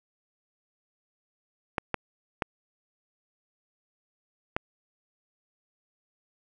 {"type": "clicks", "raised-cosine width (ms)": 0.5, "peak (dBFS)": -11, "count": 4, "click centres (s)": [1.782, 1.943, 2.422, 4.565], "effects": []}